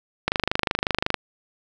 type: click train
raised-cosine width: 0.3 ms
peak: -4 dBFS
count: 23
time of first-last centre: 0.28-1.143 s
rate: 25.5 Hz
effects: none